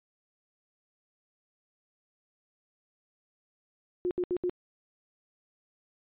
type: tone bursts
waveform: sine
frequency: 358.1 Hz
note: F4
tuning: 43 cents sharp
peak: -26 dBFS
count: 4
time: 4.05-4.496 s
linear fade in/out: 0 ms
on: 59 ms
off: 70 ms
effects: resampled to 8000 Hz